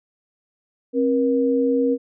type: tone pair together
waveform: sine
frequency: 267.3 / 476.3 Hz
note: C4 / A#4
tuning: +37 / +37 cents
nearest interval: minor seventh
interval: 1000 cents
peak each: -19 dBFS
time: 0.93-1.98 s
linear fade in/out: 50 ms
effects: none